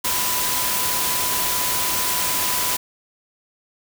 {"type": "tone in noise", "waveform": "sine", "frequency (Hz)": 997, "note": "B5", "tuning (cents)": 16, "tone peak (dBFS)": -29, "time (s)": [0.04, 2.77], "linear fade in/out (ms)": 10, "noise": "white", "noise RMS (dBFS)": -22, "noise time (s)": [0.04, 2.77], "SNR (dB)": -10, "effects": []}